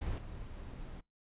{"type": "noise with level steps", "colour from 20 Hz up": "brown", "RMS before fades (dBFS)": [-37, -45], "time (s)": [0.01, 1.01], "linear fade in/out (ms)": 10, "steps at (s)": 0.18, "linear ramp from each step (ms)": 2, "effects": ["noise-tail reverb RT60 0.2 s tail -24 dB re dry", "resampled to 8000 Hz"]}